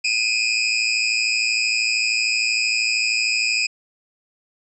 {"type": "tone pair together", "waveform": "25% pulse", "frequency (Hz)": [2446, 2559], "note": ["D#7", "D#7"], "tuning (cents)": [-30, 48], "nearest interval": "minor second", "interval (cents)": 78, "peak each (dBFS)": -17, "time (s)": [0.04, 3.67], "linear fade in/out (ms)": 10, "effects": ["resampled to 24000 Hz"]}